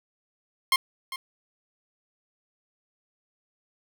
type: tone with echo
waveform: 15% pulse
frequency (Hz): 1062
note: C6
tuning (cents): +25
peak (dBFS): -12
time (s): 0.72-0.76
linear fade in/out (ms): 2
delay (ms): 400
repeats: 1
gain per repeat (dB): -14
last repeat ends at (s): 1.16
effects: none